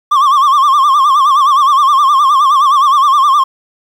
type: tone with vibrato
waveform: triangle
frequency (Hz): 1126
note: C#6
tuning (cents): +27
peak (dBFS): -4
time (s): 0.11-3.44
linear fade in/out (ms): 10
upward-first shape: sine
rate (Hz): 9.6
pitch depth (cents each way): 120
effects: 7-bit